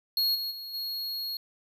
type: tone with level steps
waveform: square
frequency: 4307 Hz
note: C8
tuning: 49 cents sharp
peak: -24 / -31 / -38 / -32 dBFS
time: 0.17-1.37 s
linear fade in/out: 2 ms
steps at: 0.34 / 0.5 / 0.73 s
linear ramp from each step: 20 ms
effects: none